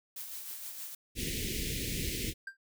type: noise with tremolo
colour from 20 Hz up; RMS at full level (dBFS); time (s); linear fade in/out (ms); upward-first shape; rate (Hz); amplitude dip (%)
blue; -41; 0.16-0.95; 5; sine; 6.4; 40
type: band-stop noise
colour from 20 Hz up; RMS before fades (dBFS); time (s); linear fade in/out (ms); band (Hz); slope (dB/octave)
pink; -35; 1.15-2.34; 50; 460 to 2000; 48
type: tone with exponential decay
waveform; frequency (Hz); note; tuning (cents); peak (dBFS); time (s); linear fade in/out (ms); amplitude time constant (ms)
triangle; 1582; G6; +15; -33; 2.47-2.57; 5; 21
effects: none